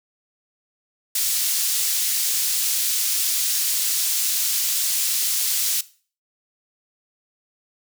pink high-pass noise, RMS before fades -22 dBFS, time 1.15-5.81 s, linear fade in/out 5 ms, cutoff 5100 Hz, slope 12 dB/octave, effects noise-tail reverb RT60 0.4 s tail -18 dB re dry

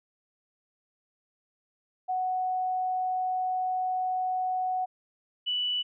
sine tone pair in turn, 741 / 2964 Hz, F#5 / F#7, +2 / +2 cents, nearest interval 2 octaves, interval 2400 cents, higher second, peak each -26 dBFS, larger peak neither, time 2.08-4.86 / 5.46-5.83 s, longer first, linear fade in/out 20 ms, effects none

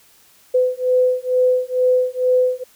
sine beating tone pair, 504 / 506.2 Hz, B4 / B4, +35 / +43 cents, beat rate 2.2 Hz, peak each -17 dBFS, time 0.54-2.64 s, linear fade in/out 10 ms, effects white hiss -52 dBFS RMS until 2.75 s

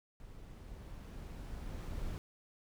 brown noise with level ramp, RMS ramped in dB -52 to -40 dBFS, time 0.2-2.18 s, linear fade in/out 0 ms, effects none

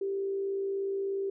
sine tone with frequency modulation, 392 Hz, G4, in tune, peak -29 dBFS, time 0.01-1.3 s, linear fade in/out 5 ms, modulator 56.8 Hz, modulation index 0.24, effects none

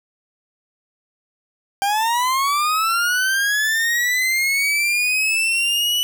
40% pulse linear sweep, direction up, 784 to 2973 Hz, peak -16 dBFS, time 1.82-6.03 s, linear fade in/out 0 ms, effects none

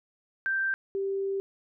sine tone pair in turn, 1568 / 391.3 Hz, G6 / G4, 0 / -3 cents, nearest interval 2 octaves, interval 2403 cents, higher first, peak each -25 / -27 dBFS, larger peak first, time 0.46-0.74 / 0.95-1.4 s, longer second, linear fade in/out 0 ms, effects none

